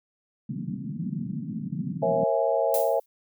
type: band-pass noise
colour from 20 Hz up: pink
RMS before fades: -32 dBFS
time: 0.49-2.24 s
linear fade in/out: 5 ms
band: 140 to 250 Hz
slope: 48 dB/octave
type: chord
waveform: sine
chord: A# half-diminished seventh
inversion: none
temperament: equal with one note detuned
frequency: 466.2 / 544.2 / 659.3 / 830.6 Hz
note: A#4 / C#5 / E5 / G#5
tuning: 0 / -32 / 0 / 0 cents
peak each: -28 / -25 / -25 / -30 dBFS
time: 2.02-3 s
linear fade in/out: 10 ms
type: noise with exponential decay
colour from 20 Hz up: violet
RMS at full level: -27 dBFS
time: 2.74-3.06 s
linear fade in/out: 2 ms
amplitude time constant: 69 ms
effects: none